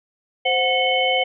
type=tone cluster; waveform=sine; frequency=520 / 734 / 2195 / 3052 Hz; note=C5 / F#5 / C#7 / G7; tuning=-11 / -14 / -18 / -47 cents; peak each=-22 dBFS; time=0.45-1.24 s; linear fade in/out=10 ms; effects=none